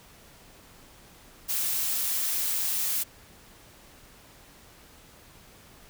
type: noise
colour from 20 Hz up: blue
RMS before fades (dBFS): -28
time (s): 1.48-3.04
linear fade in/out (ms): 20
effects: pink hiss -53 dBFS RMS until 5.89 s